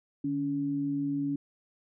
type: tone pair together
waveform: sine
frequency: 148.9 / 282 Hz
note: D3 / C#4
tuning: +24 / +30 cents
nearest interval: major seventh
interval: 1106 cents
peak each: -37 / -28 dBFS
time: 0.24-1.36 s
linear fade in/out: 5 ms
effects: none